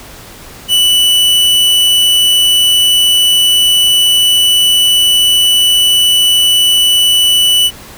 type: tone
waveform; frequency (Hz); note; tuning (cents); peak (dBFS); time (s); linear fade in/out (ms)
45% pulse; 2969; F#7; +5; -6; 0.68-7.71; 50
effects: pink hiss -33 dBFS RMS until 7.97 s